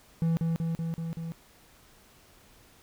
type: tone with echo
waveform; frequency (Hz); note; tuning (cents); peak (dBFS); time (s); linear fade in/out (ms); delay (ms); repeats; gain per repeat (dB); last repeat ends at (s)
triangle; 164.81; E3; 0; -21; 0.22-0.37; 0; 190; 5; -2; 1.32
effects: pink hiss -58 dBFS RMS until 2.82 s